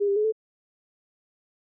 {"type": "tone with pitch steps", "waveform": "sine", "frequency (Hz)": [406.6, 398.6, 423.9, 438.6], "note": ["G#4", "G4", "G#4", "A4"], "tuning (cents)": [-37, 29, 35, -6], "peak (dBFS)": -20, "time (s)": [0, 0.324], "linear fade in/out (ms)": 20, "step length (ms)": 81, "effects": []}